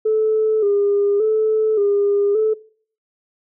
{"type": "tone with vibrato", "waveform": "sine", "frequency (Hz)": 420, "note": "G#4", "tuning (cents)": 19, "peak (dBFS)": -13, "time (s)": [0.05, 2.54], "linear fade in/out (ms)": 10, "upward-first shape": "square", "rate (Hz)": 0.87, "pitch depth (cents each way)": 63, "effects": ["noise-tail reverb RT60 0.5 s tail -21 dB re dry", "tanh soft clip ceiling -9 dBFS"]}